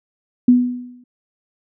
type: tone with exponential decay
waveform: sine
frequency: 246.9 Hz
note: B3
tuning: in tune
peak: -5 dBFS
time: 0.48-1.04 s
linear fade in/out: 5 ms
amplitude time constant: 120 ms
effects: none